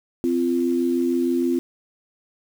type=tone pair together; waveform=sine; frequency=258 / 344.4 Hz; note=C4 / F4; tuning=-24 / -24 cents; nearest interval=perfect fourth; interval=500 cents; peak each=-21 dBFS; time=0.24-1.59 s; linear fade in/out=0 ms; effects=7-bit